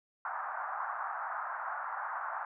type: band-pass noise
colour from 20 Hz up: white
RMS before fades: -38 dBFS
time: 0.25-2.45 s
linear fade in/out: 2 ms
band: 720 to 1500 Hz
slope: 48 dB/octave
effects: none